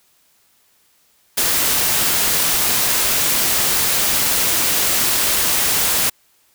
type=noise; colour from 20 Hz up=white; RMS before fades=-17 dBFS; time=1.37-6.1 s; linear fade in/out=10 ms; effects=white hiss -58 dBFS RMS until 6.54 s